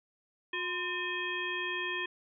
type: harmonic tone with a mistuned harmonic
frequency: 360 Hz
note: F#4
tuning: 47 cents flat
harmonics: 1 / 3 / 5 / 7 / 9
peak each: -40 / -41 / -36 / -38 / -40 dBFS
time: 0.53-2.06 s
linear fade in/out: 5 ms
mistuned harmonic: 3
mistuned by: -79 cents
effects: none